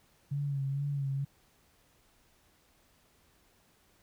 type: tone with vibrato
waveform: sine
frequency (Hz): 139.8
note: C#3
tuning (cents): +15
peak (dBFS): -30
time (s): 0.31-1.25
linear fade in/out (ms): 10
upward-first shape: sine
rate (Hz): 2.2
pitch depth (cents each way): 45
effects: pink hiss -67 dBFS RMS until 4.02 s